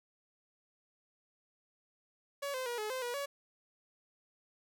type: tone with pitch steps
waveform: sawtooth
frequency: 564 / 516 / 479.6 / 426.4 / 517 / 483.4 / 564 Hz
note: C#5 / C5 / A#4 / G#4 / C5 / B4 / C#5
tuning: +30 / -24 / +49 / +46 / -21 / -37 / +30 cents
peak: -32 dBFS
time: 2.42-3.26 s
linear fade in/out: 10 ms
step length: 120 ms
effects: none